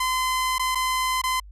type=tone with dropouts; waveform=sawtooth; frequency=1027 Hz; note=C6; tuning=33 cents flat; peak=-18 dBFS; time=0-1.4 s; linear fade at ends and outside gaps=5 ms; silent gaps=0.583-0.594 / 0.749-0.754 / 1.217-1.237 s; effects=added 50 Hz sine -41 dBFS peak until 1.51 s + resampled to 32000 Hz